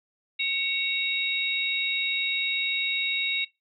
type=tone cluster; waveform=sine; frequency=2230 / 2735 / 3781 Hz; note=C#7 / F7 / A#7; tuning=+10 / -37 / +24 cents; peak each=-29 dBFS; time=0.39-3.45 s; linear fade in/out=10 ms; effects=noise-tail reverb RT60 0.2 s tail -19 dB re dry